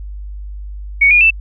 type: tone with pitch steps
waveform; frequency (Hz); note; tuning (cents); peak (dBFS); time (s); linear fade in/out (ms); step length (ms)
sine; 2232 / 2434 / 2654; C#7 / D#7 / E7; +11 / -39 / +11; -6; 1.01-1.307; 10; 99
effects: added 50 Hz sine -25 dBFS peak until 1.4 s